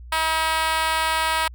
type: tone with high-pass filter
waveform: 5% pulse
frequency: 320 Hz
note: D#4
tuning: 49 cents sharp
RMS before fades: -22 dBFS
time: 0.12-1.48 s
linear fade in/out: 5 ms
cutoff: 900 Hz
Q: 2.5
effects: added 60 Hz sine -37 dBFS peak until 1.54 s